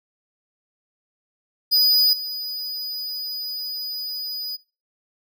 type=tone with level steps; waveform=square; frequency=4953 Hz; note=D#8; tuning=9 cents flat; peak=-15 / -28 dBFS; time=1.71-4.57 s; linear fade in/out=20 ms; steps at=2.13 s; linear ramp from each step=2 ms; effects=noise-tail reverb RT60 0.3 s tail -19 dB re dry